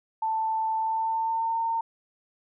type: tone with pitch glide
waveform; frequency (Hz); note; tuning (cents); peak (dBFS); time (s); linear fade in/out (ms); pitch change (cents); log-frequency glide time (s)
sine; 885 to 911.5; A5 to A#5; +10 to -39; -24; 0.22-1.81; 5; +51; 0.77-1.6
effects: none